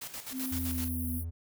white noise with tremolo, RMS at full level -40 dBFS, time 0.01-0.89 s, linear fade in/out 10 ms, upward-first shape square, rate 7.8 Hz, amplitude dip 65%
sine tone with pitch glide, 260 to 247.5 Hz, C4 to B3, -11 to +4 cents, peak -34 dBFS, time 0.31-1.22 s, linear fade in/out 50 ms, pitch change -85 cents, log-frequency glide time 0.5-1.07 s
white high-pass noise, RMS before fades -40 dBFS, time 0.35-1.25 s, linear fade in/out 50 ms, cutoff 9600 Hz, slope 96 dB/octave
triangle tone with vibrato, 82.6 Hz, E2, 4 cents sharp, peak -32 dBFS, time 0.51-1.31 s, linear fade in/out 20 ms, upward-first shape sine, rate 3 Hz, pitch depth 15 cents each way
effects none

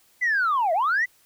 sine linear two-way sweep, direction down then up, 2036 to 622.3 to 2036 Hz, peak -18 dBFS, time 0.21-1.06 s, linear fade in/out 20 ms, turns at 0.73 s, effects tanh soft clip ceiling -16 dBFS + white hiss -60 dBFS RMS until 1.25 s

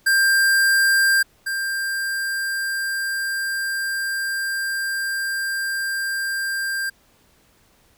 square tone pair in turn, 1589 / 1589 Hz, G6 / G6, +23 / +23 cents, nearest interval unison, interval 0 cents, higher neither, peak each -15 / -23 dBFS, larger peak first, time 0.06-1.23 / 1.46-6.9 s, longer second, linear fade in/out 10 ms, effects pink hiss -58 dBFS RMS until 7.97 s

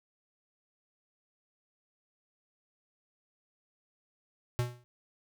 square tone with exponential decay, 122 Hz, B2, 21 cents flat, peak -25 dBFS, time 4.59-4.84 s, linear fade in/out 0 ms, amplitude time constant 54 ms, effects none

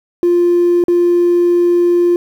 triangle tone with dropouts, 349.2 Hz, F4, in tune, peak -5 dBFS, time 0.23-2.16 s, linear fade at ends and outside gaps 1 ms, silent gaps 0.839-0.882 s, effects tanh soft clip ceiling -5 dBFS + 7-bit

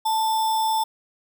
sine tone with sample-and-hold, 883 Hz, A5, 6 cents sharp, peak -19 dBFS, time 0.05-0.84 s, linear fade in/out 10 ms, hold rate 4410 Hz, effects none

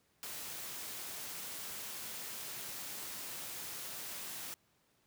white noise, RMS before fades -44 dBFS, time 0.23-4.54 s, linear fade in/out 0 ms, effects pink hiss -73 dBFS RMS until 5.06 s + high-pass 80 Hz 12 dB/octave

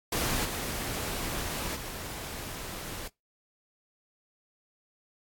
pink noise with level steps, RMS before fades -29 / -34 / -39 dBFS, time 0.12-3.08 s, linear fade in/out 5 ms, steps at 0.44 / 1.75 s, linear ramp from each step 20 ms, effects noise-tail reverb RT60 0.2 s tail -24 dB re dry + AAC 64 kbps

